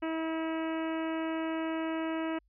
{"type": "harmonic tone", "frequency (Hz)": 322.4, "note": "E4", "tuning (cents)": -38, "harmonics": [1, 2, 3, 4, 5, 6, 7, 8, 9], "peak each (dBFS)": [-32, -38, -42, -44, -46, -48, -49, -50, -51], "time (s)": [0.02, 2.39], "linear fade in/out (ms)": 10, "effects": ["added 50 Hz sine -66 dBFS peak until 2.48 s"]}